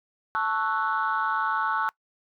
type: chord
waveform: sine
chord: F# minor seventh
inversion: first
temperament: equal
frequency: 880 / 1108.7 / 1318.5 / 1480 Hz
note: A5 / C#6 / E6 / F#6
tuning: 0 / 0 / 0 / 0 cents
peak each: -28 dBFS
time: 0.35-1.89 s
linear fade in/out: 0 ms
effects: noise-tail reverb RT60 0.1 s tail -24 dB re dry + tanh soft clip ceiling -16 dBFS